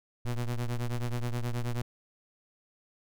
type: ring-modulated tone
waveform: square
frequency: 61.1 Hz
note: B1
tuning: 18 cents flat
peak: -27 dBFS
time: 0.25-1.82 s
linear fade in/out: 5 ms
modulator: 56.4 Hz
effects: none